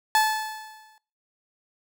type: tone with exponential decay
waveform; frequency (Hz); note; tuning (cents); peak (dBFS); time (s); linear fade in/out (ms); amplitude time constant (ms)
30% pulse; 868; A5; -24; -13; 0.15-0.98; 1; 180
effects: noise-tail reverb RT60 0.4 s tail -21 dB re dry